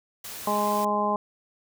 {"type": "noise", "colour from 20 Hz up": "white", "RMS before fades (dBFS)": -38, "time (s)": [0.24, 0.85], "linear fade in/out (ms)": 5}
{"type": "harmonic tone", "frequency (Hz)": 207.7, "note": "G#3", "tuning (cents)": 0, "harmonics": [1, 2, 3, 4, 5], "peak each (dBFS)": [-30, -32, -29, -28, -26], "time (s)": [0.47, 1.16], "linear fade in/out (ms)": 2}
{"effects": []}